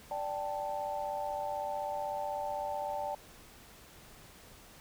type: chord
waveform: sine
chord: D suspended fourth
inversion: none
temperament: equal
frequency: 587.3 / 784 / 880 Hz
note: D5 / G5 / A5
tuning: 0 / 0 / 0 cents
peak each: -38 / -38 / -38 dBFS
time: 0.11-3.15 s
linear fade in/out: 2 ms
effects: pink hiss -55 dBFS RMS until 4.8 s